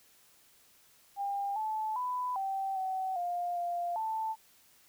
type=tone with pitch steps; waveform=sine; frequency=800 / 869 / 997 / 776 / 757 / 704 / 697 / 883 Hz; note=G5 / A5 / B5 / G5 / F#5 / F5 / F5 / A5; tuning=+35 / -22 / +16 / -18 / +39 / +14 / -4 / +6 cents; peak=-31 dBFS; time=1.16-4.36 s; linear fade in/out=50 ms; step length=400 ms; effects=white hiss -63 dBFS RMS until 4.88 s